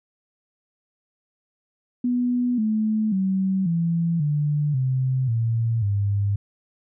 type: tone with pitch steps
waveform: sine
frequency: 245.8 / 216.5 / 190.64 / 167.89 / 147.85 / 130.21 / 114.67 / 100.99 Hz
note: B3 / A3 / G3 / E3 / D3 / C3 / A#2 / G#2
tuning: -8 / -28 / -48 / +32 / +12 / -8 / -28 / -48 cents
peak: -19 dBFS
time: 2.04-6.36 s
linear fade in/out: 5 ms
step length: 540 ms
effects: none